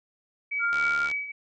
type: tone with tremolo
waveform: sine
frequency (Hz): 2278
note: C#7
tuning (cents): +47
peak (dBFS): -25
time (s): 0.51-1.32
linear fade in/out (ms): 10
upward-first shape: triangle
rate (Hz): 3.6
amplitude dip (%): 75
type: tone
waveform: sine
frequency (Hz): 1400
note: F6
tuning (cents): +4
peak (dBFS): -23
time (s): 0.59-1.1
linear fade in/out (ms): 50
type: click train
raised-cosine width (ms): 0.2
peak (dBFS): -20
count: 29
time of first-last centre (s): 0.73-1.114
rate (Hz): 72.9
effects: none